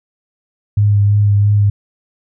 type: tone with vibrato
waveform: sine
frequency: 102.6 Hz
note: G#2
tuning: 21 cents flat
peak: -8 dBFS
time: 0.77-1.7 s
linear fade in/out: 5 ms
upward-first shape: sine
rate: 3 Hz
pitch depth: 18 cents each way
effects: none